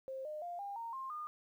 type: tone with pitch steps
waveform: sine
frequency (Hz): 530 / 608.8 / 699.3 / 803.3 / 922.8 / 1060 / 1217.6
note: C5 / D#5 / F5 / G5 / A#5 / C6 / D#6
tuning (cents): +22 / -38 / +2 / +42 / -18 / +22 / -38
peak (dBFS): -40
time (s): 0.08-1.27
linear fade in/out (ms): 0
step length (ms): 170
effects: 12-bit